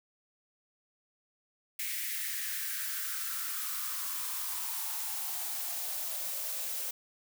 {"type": "noise with high-pass filter sweep", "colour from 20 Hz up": "blue", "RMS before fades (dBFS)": -36, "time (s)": [1.79, 6.91], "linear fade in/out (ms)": 5, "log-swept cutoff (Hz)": [2100, 500], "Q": 4.5, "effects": []}